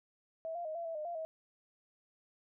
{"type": "tone with pitch steps", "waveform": "sine", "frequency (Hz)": [650, 693, 626, 679, 657, 609, 690, 640], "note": ["E5", "F5", "D#5", "F5", "E5", "D#5", "F5", "D#5"], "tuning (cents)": [-24, -14, 10, -49, -6, -37, -21, 49], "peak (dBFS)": -37, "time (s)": [0.45, 1.25], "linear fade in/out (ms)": 0, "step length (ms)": 100, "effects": []}